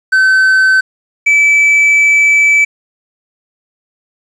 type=tone pair in turn; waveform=triangle; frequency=1532 / 2307 Hz; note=G6 / D7; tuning=-40 / -31 cents; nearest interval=perfect fifth; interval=709 cents; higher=second; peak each=-4 dBFS; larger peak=neither; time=0.12-0.81 / 1.26-2.65 s; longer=second; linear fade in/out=10 ms; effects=resampled to 24000 Hz + 7-bit